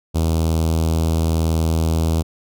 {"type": "tone with notch filter", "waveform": "sawtooth", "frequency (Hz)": 81, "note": "E2", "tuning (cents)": -30, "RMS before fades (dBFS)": -18, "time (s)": [0.14, 2.23], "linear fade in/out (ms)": 20, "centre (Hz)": 1800, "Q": 0.56, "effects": []}